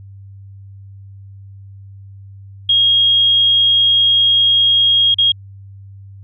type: tone with dropouts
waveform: sine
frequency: 3265 Hz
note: G#7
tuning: 30 cents flat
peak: -9 dBFS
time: 2.69-5.32 s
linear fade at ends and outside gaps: 5 ms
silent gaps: 5.144-5.184 s
effects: added 98 Hz sine -34 dBFS peak until 6.23 s